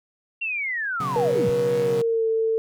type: linear sweep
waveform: sine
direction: down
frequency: 2765 to 72 Hz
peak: -24 dBFS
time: 0.41-1.5 s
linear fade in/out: 10 ms
type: chord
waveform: sawtooth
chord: B suspended second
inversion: none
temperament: equal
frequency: 123.47 / 138.59 / 185 Hz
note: B2 / C#3 / F#3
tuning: 0 / 0 / 0 cents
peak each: -31 / -28 / -29 dBFS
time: 1-2.02 s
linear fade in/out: 5 ms
type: tone with pitch glide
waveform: sine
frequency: 479.3 to 447.2 Hz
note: A#4 to A4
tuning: +48 to +28 cents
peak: -19 dBFS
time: 1.16-2.58 s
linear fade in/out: 0 ms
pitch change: -120 cents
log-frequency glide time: 1.75-2.26 s
effects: none